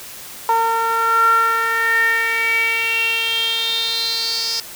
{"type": "tone with band-pass filter sweep", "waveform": "sawtooth", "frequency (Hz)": 455.8, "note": "A#4", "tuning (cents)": -39, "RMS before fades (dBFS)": -18, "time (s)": [0.49, 4.6], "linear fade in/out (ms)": 0, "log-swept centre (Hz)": [1000, 5100], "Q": 8.1, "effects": ["white hiss -35 dBFS RMS until 4.75 s"]}